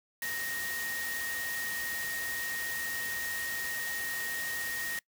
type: tone in noise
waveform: sine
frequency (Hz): 1864.7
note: A#6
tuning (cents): 0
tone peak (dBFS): -35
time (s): 0.22-4.99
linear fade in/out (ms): 2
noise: white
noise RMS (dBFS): -39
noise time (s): 0.22-4.99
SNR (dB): +1
effects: noise-tail reverb RT60 0.1 s tail -22 dB re dry